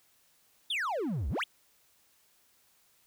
triangle exponential two-way sweep, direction down then up, 3729 to 58.27 to 3729 Hz, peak -28 dBFS, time 0.7-1.44 s, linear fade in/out 5 ms, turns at 1.29 s, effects white hiss -67 dBFS RMS until 3.06 s

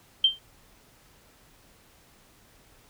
sine tone with exponential decay, 3142 Hz, G7, 3 cents sharp, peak -13 dBFS, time 0.24-0.39 s, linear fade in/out 5 ms, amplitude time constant 32 ms, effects pink hiss -58 dBFS RMS until 2.89 s

